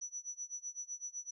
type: tone with tremolo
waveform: sine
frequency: 5920 Hz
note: F#8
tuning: in tune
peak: -38 dBFS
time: 0.01-1.31 s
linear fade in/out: 10 ms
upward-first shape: sine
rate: 7.9 Hz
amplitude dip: 95%
effects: none